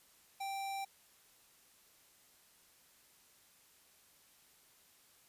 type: tone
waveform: square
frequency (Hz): 784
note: G5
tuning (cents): 0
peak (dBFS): -39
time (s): 0.4-0.85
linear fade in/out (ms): 10
effects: white hiss -66 dBFS RMS until 5.28 s + resampled to 32000 Hz